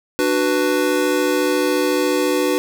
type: chord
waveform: square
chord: B minor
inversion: first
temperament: just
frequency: 296.3 / 370.4 / 493.9 Hz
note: D4 / F#4 / B4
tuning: +15 / +2 / 0 cents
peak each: -21 dBFS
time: 0.19-2.58 s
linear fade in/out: 0 ms
effects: none